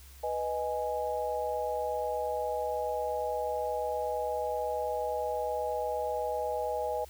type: chord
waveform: sine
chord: G# minor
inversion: first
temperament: equal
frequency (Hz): 493.9 / 622.3 / 830.6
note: B4 / D#5 / G#5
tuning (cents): 0 / 0 / 0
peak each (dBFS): -34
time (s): 0.23-7.05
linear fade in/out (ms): 10
effects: added 67 Hz sine -50 dBFS peak until 7.09 s + white hiss -56 dBFS RMS until 7.09 s